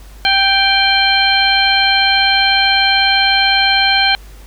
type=harmonic tone with a mistuned harmonic; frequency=784 Hz; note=G5; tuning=in tune; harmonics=1 / 2 / 3 / 4 / 5; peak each=-16 / -16 / -16 / -16 / -16 dBFS; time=0.25-4.15 s; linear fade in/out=0 ms; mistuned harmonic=5; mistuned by=+100 cents; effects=added 50 Hz sine -34 dBFS peak until 4.46 s + pink hiss -44 dBFS RMS until 4.46 s